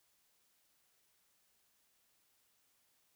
silence, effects white hiss -75 dBFS RMS until 3.15 s

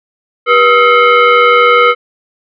sine tone with frequency modulation, 392 Hz, G4, in tune, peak -4 dBFS, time 0.46-1.95 s, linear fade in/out 50 ms, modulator 876 Hz, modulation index 2.2, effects none

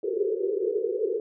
white band-pass noise, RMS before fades -27 dBFS, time 0.03-1.2 s, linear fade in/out 2 ms, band 370 to 470 Hz, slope 96 dB/octave, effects none

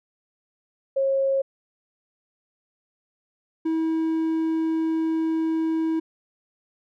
sine / triangle tone pair in turn, 542 / 322.3 Hz, C#5 / E4, -39 / -39 cents, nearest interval major sixth, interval 900 cents, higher first, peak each -19 dBFS, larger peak neither, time 0.96-1.42 / 3.65-6 s, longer second, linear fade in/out 10 ms, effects none

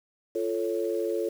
sine chord, F augmented, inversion none, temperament equal with one note detuned, 345.6 / 440 / 554.4 Hz, F4 / A4 / C#5, -18 / 0 / 0 cents, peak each -30 / -29 / -32 dBFS, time 0.35-1.29 s, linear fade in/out 5 ms, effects 8-bit

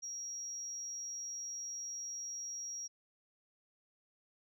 sine tone, 5660 Hz, F8, 22 cents sharp, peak -39 dBFS, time 0.02-2.88 s, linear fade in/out 20 ms, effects tanh soft clip ceiling -36 dBFS

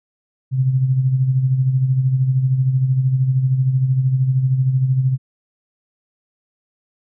sine tone with tremolo, 130.81 Hz, C3, in tune, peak -11 dBFS, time 0.51-5.18 s, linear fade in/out 50 ms, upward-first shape sine, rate 13 Hz, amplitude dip 55%, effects none

